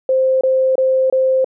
sine tone bursts, 523.3 Hz, C5, in tune, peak -11 dBFS, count 4, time 0.09-1.445 s, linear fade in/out 2 ms, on 320 ms, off 25 ms, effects none

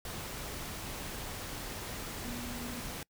sine tone in noise, 241.4 Hz, B3, 39 cents flat, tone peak -41 dBFS, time 2.24-2.8 s, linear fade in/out 2 ms, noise pink, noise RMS -41 dBFS, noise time 0.05-3.03 s, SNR -3 dB, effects noise-tail reverb RT60 0.1 s tail -25 dB re dry

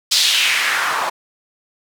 white noise with band-pass filter sweep, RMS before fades -17 dBFS, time 0.11-1.1 s, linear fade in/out 10 ms, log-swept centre 4600 to 860 Hz, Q 2.4, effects none

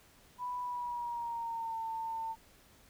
sine tone with pitch glide, 987.8 to 900.6 Hz, B5 to A5, 0 to +40 cents, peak -35 dBFS, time 0.38-2.36 s, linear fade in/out 50 ms, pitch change -160 cents, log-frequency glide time 0.61-1.78 s, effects pink hiss -62 dBFS RMS until 2.89 s

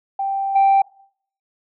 sine tone with level steps, 784 Hz, G5, in tune, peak -19 / -9 dBFS, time 0.19-0.82 s, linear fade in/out 5 ms, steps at 0.55 s, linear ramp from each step 10 ms, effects noise-tail reverb RT60 0.6 s tail -24 dB re dry + tanh soft clip ceiling -9 dBFS

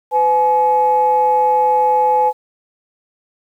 sine tone pair together, 504.8 / 849 Hz, B4 / G#5, +38 / +38 cents, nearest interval major sixth, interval 900 cents, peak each -16 / -11 dBFS, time 0.11-2.33 s, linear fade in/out 50 ms, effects tanh soft clip ceiling -4 dBFS + 8-bit

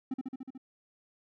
triangle tone with echo, 261.3 Hz, C4, 2 cents flat, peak -28 dBFS, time 0.11-0.14 s, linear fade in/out 5 ms, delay 73 ms, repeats 6, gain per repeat -2 dB, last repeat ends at 0.578 s, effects none

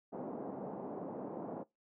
pink band-pass noise, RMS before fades -43 dBFS, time 0.12-1.64 s, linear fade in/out 20 ms, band 190 to 810 Hz, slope 24 dB/octave, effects noise-tail reverb RT60 0.2 s tail -22 dB re dry

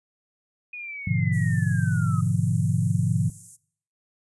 sine linear sweep, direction down, 2478 to 1244.5 Hz, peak -33 dBFS, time 0.73-2.21 s, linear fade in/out 5 ms
sine chord, G# diminished seventh, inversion none, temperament equal with one note detuned, 103.83 / 123.47 / 146.83 / 171.81 Hz, G#2 / B2 / D3 / F3, 0 / 0 / 0 / -28 cents, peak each -26 dBFS, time 1.07-3.3 s, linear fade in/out 5 ms
pink high-pass noise, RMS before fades -45 dBFS, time 1.32-3.57 s, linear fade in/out 20 ms, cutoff 6900 Hz, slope 48 dB/octave
effects noise-tail reverb RT60 0.6 s tail -21 dB re dry + resampled to 24000 Hz

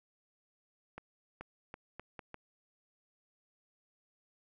accelerating click train, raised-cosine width 0.5 ms, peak -29 dBFS, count 6, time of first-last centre 0.98-2.344 s, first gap 430 ms, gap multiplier 0.77, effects none

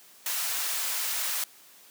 white high-pass noise, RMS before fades -30 dBFS, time 0.26-1.44 s, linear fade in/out 2 ms, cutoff 820 Hz, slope 12 dB/octave, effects white hiss -54 dBFS RMS until 1.9 s + high-pass 200 Hz 12 dB/octave

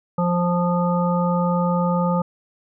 harmonic tone, 175.6 Hz, F3, 10 cents sharp, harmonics 1 / 3 / 5 / 7, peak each -19 / -24 / -26 / -27 dBFS, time 0.18-2.22 s, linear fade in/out 5 ms, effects none

